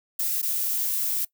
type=noise with dropouts; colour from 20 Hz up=violet; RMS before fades=-26 dBFS; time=0.19-1.25 s; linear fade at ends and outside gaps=5 ms; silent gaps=0.417-0.427 s; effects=noise-tail reverb RT60 0.1 s tail -21 dB re dry